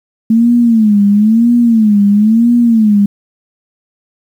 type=tone with vibrato; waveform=sine; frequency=220 Hz; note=A3; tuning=in tune; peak=-5 dBFS; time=0.3-3.06 s; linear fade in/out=5 ms; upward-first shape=sine; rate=1 Hz; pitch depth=150 cents each way; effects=7-bit